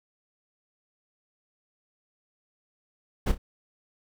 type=noise with echo; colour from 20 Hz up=brown; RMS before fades=-22 dBFS; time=3.26-3.32 s; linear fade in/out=10 ms; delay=30 ms; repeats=2; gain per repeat=-11 dB; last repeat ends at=3.38 s; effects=none